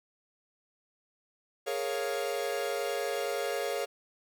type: chord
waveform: 45% pulse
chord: Bb minor seventh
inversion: third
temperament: equal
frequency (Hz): 415.3 / 466.2 / 554.4 / 698.5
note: Ab4 / Bb4 / Db5 / F5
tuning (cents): 0 / 0 / 0 / 0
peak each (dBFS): -36 / -36 / -35 / -38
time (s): 1.66-3.86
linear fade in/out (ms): 20
effects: none